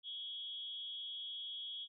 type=tone with amplitude modulation; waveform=sine; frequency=3322 Hz; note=G#7; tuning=in tune; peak=-39 dBFS; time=0.03-1.88 s; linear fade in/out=50 ms; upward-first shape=sine; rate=263 Hz; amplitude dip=70%; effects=none